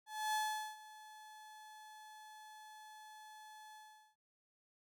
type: tone with ADSR envelope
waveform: 35% pulse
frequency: 860 Hz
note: A5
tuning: 40 cents flat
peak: -32 dBFS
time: 0.06-4.16 s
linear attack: 280 ms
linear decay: 420 ms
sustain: -20 dB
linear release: 410 ms
effects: none